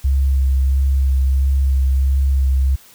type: tone with vibrato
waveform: sine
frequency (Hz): 67.2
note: C2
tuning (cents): +47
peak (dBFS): -12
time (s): 0.04-2.76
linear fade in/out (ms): 10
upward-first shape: sine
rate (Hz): 1.5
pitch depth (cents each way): 19
effects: white hiss -46 dBFS RMS until 2.94 s

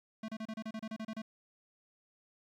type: tone bursts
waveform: square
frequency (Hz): 220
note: A3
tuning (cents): 0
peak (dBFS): -39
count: 12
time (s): 0.23-1.219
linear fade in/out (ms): 5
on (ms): 54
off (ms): 31
effects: low-pass 5000 Hz 12 dB/octave + 11-bit

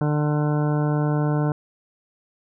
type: harmonic tone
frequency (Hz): 149.2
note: D3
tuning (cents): +28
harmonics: 1 / 2 / 3 / 4 / 5 / 6 / 7 / 9 / 10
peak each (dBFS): -20 / -26 / -30 / -32 / -34 / -36 / -37 / -39 / -40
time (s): 0.01-1.52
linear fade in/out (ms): 2
effects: none

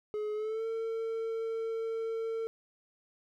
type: tone with pitch glide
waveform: triangle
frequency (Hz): 423.4 to 451.2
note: G#4 to A4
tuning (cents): +33 to +44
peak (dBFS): -30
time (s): 0.14-2.47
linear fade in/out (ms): 0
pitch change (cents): +111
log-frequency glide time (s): 0.34-0.65
effects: none

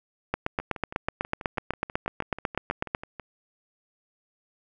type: two click trains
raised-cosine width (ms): 0.5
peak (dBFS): -10 / -22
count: 22 / 17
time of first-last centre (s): 0.34-2.949 / 0.6-3.197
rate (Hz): 8.05 / 6.16
effects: none

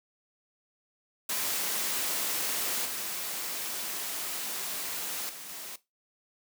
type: noise with level steps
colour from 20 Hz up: white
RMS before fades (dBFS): -31 / -35 / -43 / -41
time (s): 1.29-5.76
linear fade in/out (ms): 5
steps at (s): 2.85 / 5.29 / 5.49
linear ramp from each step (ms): 5
effects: noise-tail reverb RT60 0.2 s tail -17 dB re dry + high-pass 200 Hz 12 dB/octave

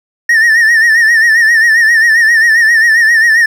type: tone with vibrato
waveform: triangle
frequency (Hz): 1822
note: A#6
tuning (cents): -40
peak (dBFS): -3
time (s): 0.29-3.46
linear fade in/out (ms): 5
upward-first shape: sine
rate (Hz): 7.5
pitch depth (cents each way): 75
effects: none

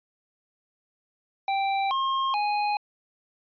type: tone with pitch steps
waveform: square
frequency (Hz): 784 / 1070 / 830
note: G5 / C6 / G#5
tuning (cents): 0 / +38 / -1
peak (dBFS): -24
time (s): 1.48-2.77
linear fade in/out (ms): 2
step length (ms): 430
effects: resampled to 11025 Hz

